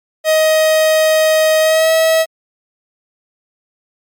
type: tone with pitch glide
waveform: 45% pulse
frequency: 629 to 644.1 Hz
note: D#5 to E5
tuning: +19 to -40 cents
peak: -9 dBFS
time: 0.24-2.26 s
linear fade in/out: 50 ms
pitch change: +41 cents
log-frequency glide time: 1.6-1.91 s
effects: MP3 96 kbps